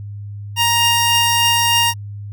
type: tone pair together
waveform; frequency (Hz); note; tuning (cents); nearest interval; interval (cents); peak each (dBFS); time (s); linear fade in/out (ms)
sawtooth; 937.1 / 2808; A#5 / F7; +9 / +9; octave + perfect fifth; 1900; -12; 0.56-1.94; 50
effects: added 102 Hz sine -27 dBFS peak until 2.32 s